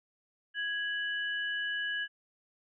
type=tone pair together; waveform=sine; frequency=1661.2 / 2965 Hz; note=G#6 / F#7; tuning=0 / +3 cents; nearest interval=minor seventh; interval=1003 cents; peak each=-32 / -38 dBFS; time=0.54-2.08 s; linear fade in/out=50 ms; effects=none